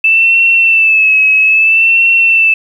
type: tone with vibrato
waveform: sine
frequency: 2637 Hz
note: E7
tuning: in tune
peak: -5 dBFS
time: 0.04-2.54 s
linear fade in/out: 5 ms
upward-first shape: sine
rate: 0.61 Hz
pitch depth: 50 cents each way
effects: 7-bit